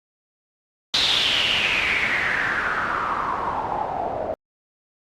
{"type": "noise with low-pass filter sweep", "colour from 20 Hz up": "white", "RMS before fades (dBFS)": -23, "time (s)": [0.94, 4.34], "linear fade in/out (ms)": 0, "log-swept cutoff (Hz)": [3900, 620], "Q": 5.5, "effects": ["Opus 48 kbps"]}